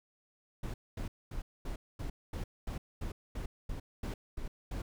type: noise bursts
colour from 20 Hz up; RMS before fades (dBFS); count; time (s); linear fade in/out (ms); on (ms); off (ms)
brown; -38; 13; 0.63-4.82; 5; 110; 230
effects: none